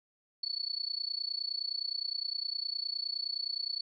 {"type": "tone with amplitude modulation", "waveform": "sine", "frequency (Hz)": 4435, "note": "C#8", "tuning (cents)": 0, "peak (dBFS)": -29, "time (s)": [0.43, 3.81], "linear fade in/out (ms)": 5, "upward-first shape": "sine", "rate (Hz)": 29.7, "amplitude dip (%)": 95, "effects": []}